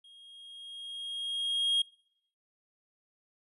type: tone with level ramp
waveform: triangle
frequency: 3259 Hz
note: G#7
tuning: 33 cents flat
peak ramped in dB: -52 to -22 dBFS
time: 0.04-1.82 s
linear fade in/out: 5 ms
effects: noise-tail reverb RT60 0.7 s tail -26 dB re dry + resampled to 32000 Hz